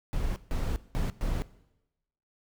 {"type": "noise bursts at uneven times", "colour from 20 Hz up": "brown", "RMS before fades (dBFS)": -29, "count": 4, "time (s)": [[0.13, 0.36], [0.51, 0.76], [0.95, 1.1], [1.21, 1.42]], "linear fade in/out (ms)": 0, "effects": ["noise-tail reverb RT60 0.9 s tail -18 dB re dry"]}